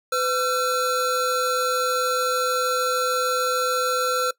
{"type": "tone pair together", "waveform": "square", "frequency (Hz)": [505, 1353.3], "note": ["B4", "E6"], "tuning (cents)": [39, 45], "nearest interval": "octave + perfect fourth", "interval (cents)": 1706, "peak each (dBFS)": [-25, -23], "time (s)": [0.12, 4.31], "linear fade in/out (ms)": 5, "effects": ["noise-tail reverb RT60 0.1 s tail -20 dB re dry"]}